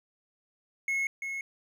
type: tone with echo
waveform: triangle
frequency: 2177 Hz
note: C#7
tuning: 32 cents flat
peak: -25 dBFS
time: 0.88-1.07 s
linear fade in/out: 2 ms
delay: 340 ms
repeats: 1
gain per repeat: -6 dB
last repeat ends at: 1.41 s
effects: none